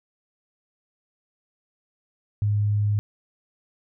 sine tone, 103.83 Hz, G#2, in tune, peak -19 dBFS, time 2.42-2.99 s, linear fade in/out 0 ms, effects none

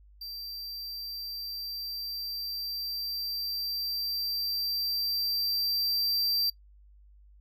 square tone with level ramp, 4699 Hz, D8, in tune, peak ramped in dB -38 to -25 dBFS, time 0.21-6.5 s, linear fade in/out 5 ms, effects noise-tail reverb RT60 0.1 s tail -21 dB re dry + added 50 Hz sine -53 dBFS peak until 7.4 s

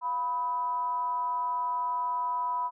sine tone with frequency modulation, 987.8 Hz, B5, in tune, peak -27 dBFS, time 0.01-2.71 s, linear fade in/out 50 ms, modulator 284 Hz, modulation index 0.36, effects none

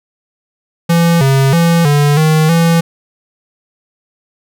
square tone with pitch steps, 168.8 / 135.4 / 168.5 / 145.5 / 156.5 / 167.1 Hz, E3 / C#3 / E3 / D3 / D#3 / E3, +41 / -40 / +38 / -16 / +10 / +24 cents, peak -8 dBFS, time 0.89-2.81 s, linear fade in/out 10 ms, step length 320 ms, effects none

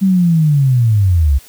sine linear sweep, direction down, 196.6 to 64 Hz, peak -8 dBFS, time 0.01-1.39 s, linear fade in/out 20 ms, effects white hiss -42 dBFS RMS until 1.48 s

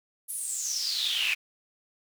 brown noise with high-pass filter sweep, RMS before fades -30 dBFS, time 0.28-1.35 s, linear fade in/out 20 ms, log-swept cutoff 11000 to 2400 Hz, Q 8.4, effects none

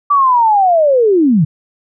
sine linear sweep, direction down, 1170 to 138.59 Hz, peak -7 dBFS, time 0.1-1.45 s, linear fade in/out 10 ms, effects none

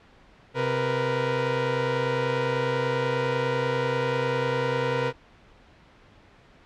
sawtooth tone cluster, 130.9 / 467.1 / 497.2 Hz, C3 / A#4 / B4, +1 / +3 / +12 cents, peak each -25 / -23 / -24 dBFS, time 0.54-5.13 s, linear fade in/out 50 ms, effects pink hiss -54 dBFS RMS until 6.65 s + low-pass 3000 Hz 12 dB/octave

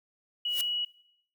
sine tone, 2925 Hz, F#7, 21 cents flat, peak -28 dBFS, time 0.45-0.85 s, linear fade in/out 5 ms
blue noise with exponential growth, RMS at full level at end -29 dBFS, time 0.45-0.61 s, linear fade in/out 0 ms, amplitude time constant 34 ms
effects noise-tail reverb RT60 0.7 s tail -20 dB re dry

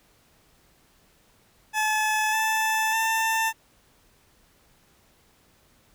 20% pulse tone with pitch steps, 861 / 877.1 / 893.4 Hz, A5 / A5 / A5, -38 / -6 / +26 cents, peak -17 dBFS, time 1.73-3.53 s, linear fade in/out 50 ms, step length 600 ms, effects pink hiss -61 dBFS RMS until 5.94 s

